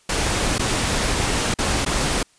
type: noise with dropouts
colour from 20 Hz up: pink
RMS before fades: -21 dBFS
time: 0.09-2.23 s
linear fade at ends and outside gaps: 5 ms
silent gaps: 0.583-0.593 / 1.541-1.586 / 1.85-1.861 s
effects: white hiss -57 dBFS RMS until 2.38 s + resampled to 22050 Hz